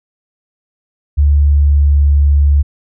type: tone with pitch glide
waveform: sine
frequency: 72.4 to 71.78 Hz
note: D2 to D2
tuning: -24 to -39 cents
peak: -6 dBFS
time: 1.17-2.63 s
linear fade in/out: 20 ms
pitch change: -15 cents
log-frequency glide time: 1.35-2.01 s
effects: none